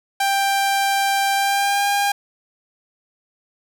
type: tone with pitch glide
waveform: sawtooth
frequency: 789 to 806 Hz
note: G5 to G5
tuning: +11 to +48 cents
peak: -13 dBFS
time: 0.2-2.12 s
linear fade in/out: 5 ms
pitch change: +37 cents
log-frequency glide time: 1.34-1.87 s
effects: none